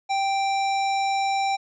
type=tone; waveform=square; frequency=784 Hz; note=G5; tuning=in tune; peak=-22 dBFS; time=0.09-1.57 s; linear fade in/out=20 ms; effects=resampled to 16000 Hz